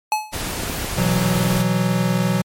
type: tone with exponential decay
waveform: square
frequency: 857 Hz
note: A5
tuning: 46 cents flat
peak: -14 dBFS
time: 0.12-0.39 s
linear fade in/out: 1 ms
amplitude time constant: 58 ms
type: noise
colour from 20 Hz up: pink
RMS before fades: -26 dBFS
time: 0.32-1.63 s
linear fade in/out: 20 ms
type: clicks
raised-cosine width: 2 ms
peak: -14 dBFS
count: 7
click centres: 0.364 / 0.472 / 0.635 / 0.698 / 0.846 / 0.975 / 1.05 s
type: chord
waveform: square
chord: B suspended fourth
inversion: none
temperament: equal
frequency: 123.47 / 164.81 / 185 Hz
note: B2 / E3 / F#3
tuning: 0 / 0 / 0 cents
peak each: -23 / -23 / -20 dBFS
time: 0.97-2.42 s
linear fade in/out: 10 ms
effects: MP3 64 kbps